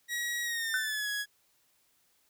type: tone with pitch glide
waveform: sawtooth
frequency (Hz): 1909 to 1671.5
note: A#6 to G#6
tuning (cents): +41 to +11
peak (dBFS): -28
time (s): 0.08-1.26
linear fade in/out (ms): 50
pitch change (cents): -230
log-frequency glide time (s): 0.43-1.09
type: tone with exponential decay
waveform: sine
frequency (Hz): 1517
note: F#6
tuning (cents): +43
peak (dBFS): -25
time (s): 0.74-1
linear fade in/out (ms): 1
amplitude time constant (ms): 56
effects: white hiss -70 dBFS RMS until 2.29 s